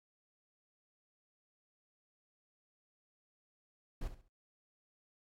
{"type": "noise with echo", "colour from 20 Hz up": "brown", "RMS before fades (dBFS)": -38, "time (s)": [4.01, 4.08], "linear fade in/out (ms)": 5, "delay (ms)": 68, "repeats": 3, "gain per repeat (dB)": -11, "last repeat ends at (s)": 4.284, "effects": ["AAC 48 kbps"]}